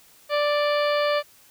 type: harmonic tone with a mistuned harmonic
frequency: 587.3 Hz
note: D5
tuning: in tune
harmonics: 1 / 2 / 3 / 4 / 5 / 6 / 7 / 8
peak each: -21 / -27 / -31 / -33 / -35 / -37 / -38 / -39 dBFS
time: 0.29-1.23 s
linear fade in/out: 50 ms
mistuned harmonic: 7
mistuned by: +56 cents
effects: white hiss -54 dBFS RMS until 1.5 s